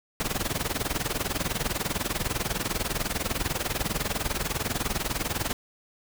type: noise with tremolo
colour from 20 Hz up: pink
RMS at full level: -26 dBFS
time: 0.2-5.53 s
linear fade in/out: 0 ms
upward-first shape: sine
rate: 20 Hz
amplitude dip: 85%
effects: none